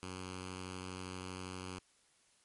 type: tone with notch filter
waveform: 5% pulse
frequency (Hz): 92.5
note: F#2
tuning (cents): 0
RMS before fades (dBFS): -45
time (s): 0.03-1.79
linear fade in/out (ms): 0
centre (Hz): 650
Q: 0.97
effects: white hiss -70 dBFS RMS until 2.44 s + MP3 48 kbps